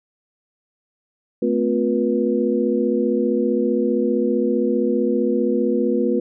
sine tone cluster, 220.9 / 256.2 / 356.1 / 484 Hz, A3 / C4 / F4 / B4, +7 / -36 / +34 / -35 cents, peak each -22 dBFS, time 1.42-6.2 s, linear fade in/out 5 ms, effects none

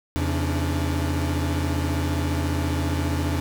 45% pulse tone cluster, 83.7 / 134.8 / 286.1 / 300.9 Hz, E2 / C#3 / D4 / D4, +27 / -48 / -45 / +42 cents, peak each -24 / -30 / -31 / -31 dBFS, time 0.16-3.4 s, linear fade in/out 0 ms, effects none

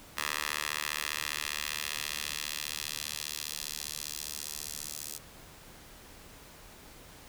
10% pulse tone with high-pass filter sweep, 74.9 Hz, D2, 35 cents sharp, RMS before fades -37 dBFS, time 0.17-5.18 s, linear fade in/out 5 ms, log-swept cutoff 1500 to 6700 Hz, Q 0.97, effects pink hiss -52 dBFS RMS until 7.28 s

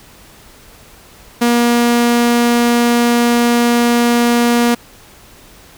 sawtooth tone, 238.1 Hz, A#3, 37 cents sharp, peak -6 dBFS, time 1.41-4.75 s, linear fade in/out 10 ms, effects pink hiss -42 dBFS RMS until 5.77 s

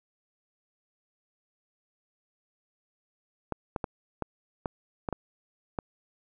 clicks, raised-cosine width 1 ms, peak -16 dBFS, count 8, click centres 3.523 / 3.762 / 3.842 / 4.223 / 4.658 / 5.088 / 5.127 / 5.788 s, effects none

